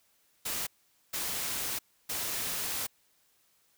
white noise bursts at uneven times, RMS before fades -34 dBFS, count 3, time 0.45-0.67 / 1.13-1.79 / 2.09-2.87 s, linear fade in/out 10 ms, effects white hiss -69 dBFS RMS until 3.77 s

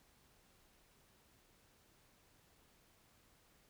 silence, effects pink hiss -70 dBFS RMS until 3.69 s

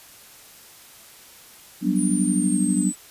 sine chord, G major seventh, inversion third, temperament just, 183.75 / 196 / 245 / 294 Hz, F#3 / G3 / B3 / D4, -12 / 0 / -14 / +2 cents, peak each -24 dBFS, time 1.81-2.93 s, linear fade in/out 50 ms
sine exponential sweep, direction down, 9500 to 7902 Hz, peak -28 dBFS, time 1.95-2.96 s, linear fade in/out 50 ms
effects white hiss -47 dBFS RMS until 3.1 s + resampled to 32000 Hz

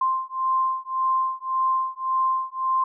sine beating tone pair, 1046.5 / 1048.3 Hz, C6 / C6, 0 / +3 cents, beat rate 1.8 Hz, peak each -24 dBFS, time 0.01-2.84 s, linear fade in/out 5 ms, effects none

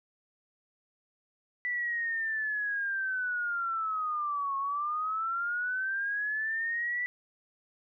sine linear two-way sweep, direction down then up, 1975.5 to 1090 to 1975.5 Hz, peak -29 dBFS, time 1.65-7.06 s, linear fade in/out 0 ms, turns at 4.57 s, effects none

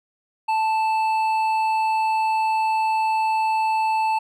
sine tone with hard clipping, 880 Hz, A5, in tune, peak -20 dBFS, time 0.48-4.19 s, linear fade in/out 10 ms, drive 7 dB, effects none

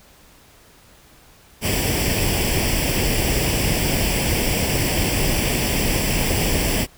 pink noise with comb filter, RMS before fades -20 dBFS, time 1.61-6.87 s, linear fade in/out 50 ms, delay 0.38 ms, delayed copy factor +0.7, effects pink hiss -50 dBFS RMS until 6.97 s

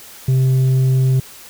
sine tone with tanh clipping, 130.9 Hz, C3, 1 cent sharp, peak -12 dBFS, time 0.28-1.2 s, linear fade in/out 5 ms, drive 4 dB, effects white hiss -39 dBFS RMS until 1.49 s

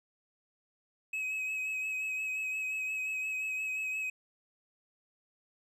triangle tone with vibrato, 2552 Hz, D#7, 43 cents sharp, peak -31 dBFS, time 1.13-4.1 s, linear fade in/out 5 ms, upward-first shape sine, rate 5.7 Hz, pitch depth 24 cents each way, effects none

